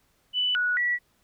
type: tone with pitch steps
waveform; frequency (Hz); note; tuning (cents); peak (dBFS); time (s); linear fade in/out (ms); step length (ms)
sine; 2983 / 1466 / 1942; F#7 / F#6 / B6; +13 / -16 / -30; -22; 0.33-0.99; 50; 220
effects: pink hiss -67 dBFS RMS until 1.23 s